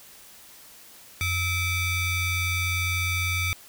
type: ring-modulated tone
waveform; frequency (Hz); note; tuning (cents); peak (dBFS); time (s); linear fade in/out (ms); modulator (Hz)
40% pulse; 1200; D6; +37; -20; 1.21-3.53; 0; 1110
effects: white hiss -49 dBFS RMS until 3.68 s